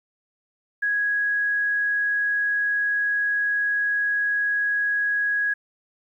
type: tone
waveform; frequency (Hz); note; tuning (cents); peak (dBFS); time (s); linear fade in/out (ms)
sine; 1661.2; G#6; 0; -20; 0.82-5.54; 10
effects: 10-bit